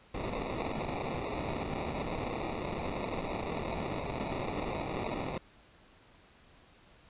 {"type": "noise with sample-and-hold", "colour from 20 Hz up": "white", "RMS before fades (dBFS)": -36, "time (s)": [0.14, 5.38], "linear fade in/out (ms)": 5, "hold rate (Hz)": 1575, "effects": ["pink hiss -60 dBFS RMS until 7.09 s", "resampled to 8000 Hz"]}